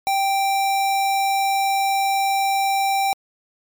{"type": "tone", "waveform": "square", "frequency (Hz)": 784, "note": "G5", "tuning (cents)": 0, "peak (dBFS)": -18, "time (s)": [0.07, 3.13], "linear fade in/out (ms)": 0, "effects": ["MP3 96 kbps"]}